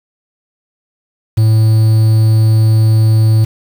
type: tone with quantisation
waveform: triangle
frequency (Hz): 110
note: A2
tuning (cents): 0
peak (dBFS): -4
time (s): 1.37-3.45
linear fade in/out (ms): 10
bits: 5
effects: none